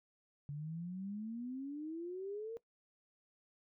sine exponential sweep, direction up, 141.6 to 466.2 Hz, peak -40 dBFS, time 0.49-2.57 s, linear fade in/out 0 ms, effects noise-tail reverb RT60 0.1 s tail -19 dB re dry

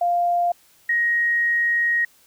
sine tone pair in turn, 698.5 / 1881.5 Hz, F5 / A#6, 0 / +16 cents, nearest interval octave + perfect fourth, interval 1716 cents, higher second, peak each -17 dBFS, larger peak neither, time 0.01-0.52 / 0.89-2.05 s, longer second, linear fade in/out 5 ms, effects white hiss -56 dBFS RMS until 2.26 s

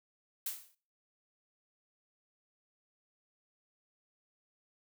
blue noise with exponential decay, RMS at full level -34 dBFS, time 0.46-0.75 s, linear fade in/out 5 ms, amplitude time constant 63 ms, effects noise-tail reverb RT60 0.4 s tail -20 dB re dry

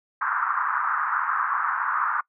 white band-pass noise, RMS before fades -25 dBFS, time 0.21-2.21 s, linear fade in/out 5 ms, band 990 to 1500 Hz, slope 48 dB/octave, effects noise-tail reverb RT60 0.1 s tail -24 dB re dry

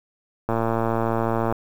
click train, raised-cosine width 1 ms, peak -9 dBFS, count 119, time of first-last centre 0.49-1.525 s, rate 114 Hz, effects 7-bit

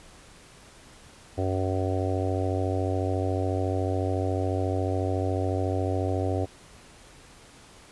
harmonic tone, 94 Hz, F#2, 28 cents sharp, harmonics 1 / 3 / 4 / 5 / 6 / 7 / 8, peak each -27 / -32 / -33 / -34 / -35 / -35 / -36 dBFS, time 1.37-6.46 s, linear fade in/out 20 ms, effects pink hiss -51 dBFS RMS until 7.91 s + resampled to 24000 Hz

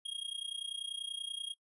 square tone with amplitude modulation, 3261 Hz, G#7, 32 cents flat, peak -35 dBFS, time 0.05-1.54 s, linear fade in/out 10 ms, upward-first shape sine, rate 30.3 Hz, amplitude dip 90%, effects noise-tail reverb RT60 0.1 s tail -23 dB re dry + resampled to 24000 Hz

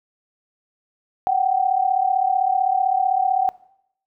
sine tone pair together, 740 / 775.7 Hz, F#5 / G5, 0 / -18 cents, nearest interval minor second, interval 82 cents, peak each -19 dBFS, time 1.27-3.49 s, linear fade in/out 0 ms, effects noise-tail reverb RT60 0.7 s tail -19 dB re dry

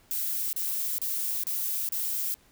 violet noise bursts, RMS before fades -30 dBFS, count 5, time 0.11-2.342 s, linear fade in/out 0 ms, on 420 ms, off 33 ms, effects pink hiss -61 dBFS RMS until 2.51 s

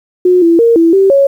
sine tone with pitch steps, 362.2 / 335.6 / 464.1 / 332 / 388.2 / 554 Hz, F#4 / E4 / A#4 / E4 / G4 / C#5, -37 / +31 / -8 / +12 / -17 / -1 cents, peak -4 dBFS, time 0.25-1.27 s, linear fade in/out 5 ms, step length 170 ms, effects 7-bit

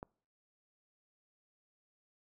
click, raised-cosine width 1 ms, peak -29 dBFS, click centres 0.029 s, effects noise-tail reverb RT60 0.5 s tail -25 dB re dry

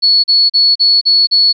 sine tone bursts, 4400 Hz, C#8, 14 cents flat, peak -6 dBFS, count 6, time 0.02-1.53 s, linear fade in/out 20 ms, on 220 ms, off 38 ms, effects none

